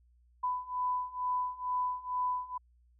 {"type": "beating tone pair", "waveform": "sine", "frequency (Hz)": [997, 999.2], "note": ["B5", "B5"], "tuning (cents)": [16, 20], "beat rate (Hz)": 2.2, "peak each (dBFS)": [-35, -33], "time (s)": [0.43, 2.58], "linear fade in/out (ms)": 10, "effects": ["added 60 Hz sine -62 dBFS peak until 2.99 s"]}